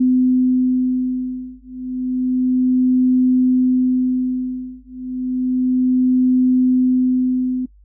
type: beating tone pair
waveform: sine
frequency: 254.2 / 254.51 Hz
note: C4 / C4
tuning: -50 / -48 cents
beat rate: 0.31 Hz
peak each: -17 dBFS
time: 0-7.66 s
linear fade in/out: 10 ms
effects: noise-tail reverb RT60 0.1 s tail -20 dB re dry + added 50 Hz sine -45 dBFS peak until 7.84 s